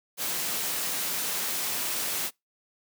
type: noise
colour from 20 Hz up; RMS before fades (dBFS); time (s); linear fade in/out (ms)
white; -30; 0.17-2.31; 50
effects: noise-tail reverb RT60 0.2 s tail -26 dB re dry + high-pass 150 Hz 12 dB/octave